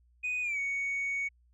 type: tone with pitch glide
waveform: sine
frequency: 2489 to 2230 Hz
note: D#7 to C#7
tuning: 0 to +10 cents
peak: -28 dBFS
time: 0.23-1.29 s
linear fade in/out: 20 ms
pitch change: -190 cents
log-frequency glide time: 0.42-0.59 s
effects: tanh soft clip ceiling -28 dBFS + added 60 Hz sine -62 dBFS peak until 1.53 s